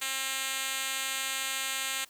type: tone with band-pass filter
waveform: 5% pulse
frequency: 267.1 Hz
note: C4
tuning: 36 cents sharp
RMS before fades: -33 dBFS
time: 0.01-2.05 s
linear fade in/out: 10 ms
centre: 7400 Hz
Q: 0.56
effects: white hiss -58 dBFS RMS until 2.09 s